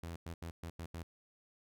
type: tone bursts at uneven times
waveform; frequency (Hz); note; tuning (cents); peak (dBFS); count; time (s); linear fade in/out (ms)
sawtooth; 83.9; E2; +31; -38; 6; 0.03-0.16 / 0.26-0.34 / 0.42-0.51 / 0.63-0.7 / 0.79-0.86 / 0.94-1.03; 5
effects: none